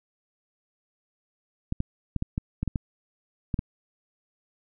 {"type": "clicks", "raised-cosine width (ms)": 5, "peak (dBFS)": -14, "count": 10, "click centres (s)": [1.724, 1.804, 2.163, 2.224, 2.379, 2.63, 2.677, 2.758, 3.542, 3.591], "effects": []}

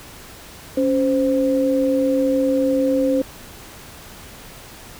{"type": "tone pair together", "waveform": "sine", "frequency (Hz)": [277.2, 520.4], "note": ["C#4", "C5"], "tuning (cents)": [0, -9], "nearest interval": "major seventh", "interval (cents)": 1091, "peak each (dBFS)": -18, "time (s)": [0.77, 3.22], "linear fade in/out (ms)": 5, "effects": ["pink hiss -40 dBFS RMS until 4.99 s"]}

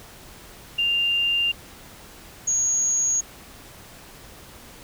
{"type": "tone pair in turn", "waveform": "sine", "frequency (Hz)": [2794, 6645], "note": ["F7", "G#8"], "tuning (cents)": [0, 0], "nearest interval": "octave + minor third", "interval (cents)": 1500, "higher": "second", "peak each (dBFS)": -19, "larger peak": "neither", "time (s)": [[0.78, 1.52], [2.47, 3.21]], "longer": "neither", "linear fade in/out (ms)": 10, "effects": ["pink hiss -45 dBFS RMS until 4.83 s"]}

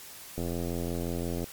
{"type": "click train", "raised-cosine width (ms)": 2, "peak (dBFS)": -20, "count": 92, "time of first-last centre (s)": [0.38, 1.442], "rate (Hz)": 85.7, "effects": ["white hiss -46 dBFS RMS until 1.52 s", "MP3 96 kbps"]}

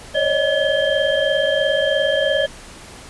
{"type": "tone cluster", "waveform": "sine", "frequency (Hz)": [541, 564, 621, 1706, 3169], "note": ["C#5", "C#5", "D#5", "G#6", "G7"], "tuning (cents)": [-42, 30, -3, 46, 18], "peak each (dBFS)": [-24, -20, -20, -23, -24], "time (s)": [0.14, 2.47], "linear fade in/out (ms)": 20, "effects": ["pink hiss -39 dBFS RMS until 3.09 s", "resampled to 24000 Hz"]}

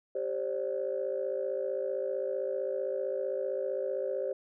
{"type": "chord", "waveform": "sine", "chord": "G suspended fourth", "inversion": "none", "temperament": "equal with one note detuned", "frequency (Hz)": [392, 531.8, 587.3], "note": ["G4", "C5", "D5"], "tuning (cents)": [0, 28, 0], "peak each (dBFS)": [-35, -32, -36], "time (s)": [0.15, 4.33], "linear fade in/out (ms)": 5, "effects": ["tanh soft clip ceiling -22 dBFS"]}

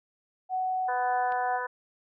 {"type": "tone", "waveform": "sine", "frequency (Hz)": 745, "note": "F#5", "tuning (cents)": 12, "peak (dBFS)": -26, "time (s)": [0.49, 1.6], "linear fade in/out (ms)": 50}
{"type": "harmonic tone", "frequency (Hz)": 249, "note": "B3", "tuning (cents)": 14, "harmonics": [2, 3, 4, 5, 6, 7], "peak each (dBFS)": [-37, -42, -33, -44, -36, -39], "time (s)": [0.88, 1.67], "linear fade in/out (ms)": 10}
{"type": "click", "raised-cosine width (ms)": 0.3, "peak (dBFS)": -30, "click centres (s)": 1.322}
{"effects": []}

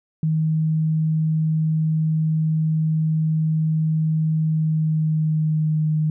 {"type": "tone with pitch glide", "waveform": "sine", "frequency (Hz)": [157.7, 154.81], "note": ["D#3", "D#3"], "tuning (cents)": [24, -8], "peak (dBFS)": -17, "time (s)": [0.23, 6.1], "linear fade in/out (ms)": 2, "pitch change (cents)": -32, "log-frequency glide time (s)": [4.41, 5.92], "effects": []}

